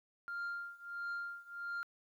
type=tone with tremolo; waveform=sine; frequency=1396.9 Hz; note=F6; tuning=in tune; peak=-34 dBFS; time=0.28-1.83 s; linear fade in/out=0 ms; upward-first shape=triangle; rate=1.5 Hz; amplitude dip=95%; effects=tanh soft clip ceiling -36 dBFS + 12-bit